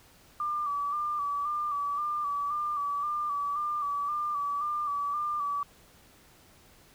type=tone with vibrato; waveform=sine; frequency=1172 Hz; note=D6; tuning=4 cents flat; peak=-28 dBFS; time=0.4-5.63 s; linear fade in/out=2 ms; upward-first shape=square; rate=1.9 Hz; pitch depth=37 cents each way; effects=pink hiss -58 dBFS RMS until 6.94 s